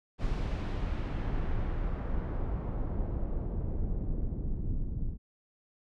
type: noise with low-pass filter sweep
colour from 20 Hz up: brown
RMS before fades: -32 dBFS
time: 0.18-5.18 s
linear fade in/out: 50 ms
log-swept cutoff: 5300 to 210 Hz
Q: 0.77
effects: none